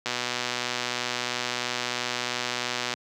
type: click train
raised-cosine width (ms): 0.2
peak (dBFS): -10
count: 355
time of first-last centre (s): 0.06-2.938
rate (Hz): 123
effects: high-pass 150 Hz 12 dB/octave